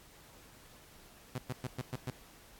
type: tone bursts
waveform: sawtooth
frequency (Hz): 127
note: B2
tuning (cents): +49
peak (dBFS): -31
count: 6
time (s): 1.35-2.104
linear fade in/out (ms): 5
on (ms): 34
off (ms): 110
effects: pink hiss -58 dBFS RMS until 2.59 s + AAC 64 kbps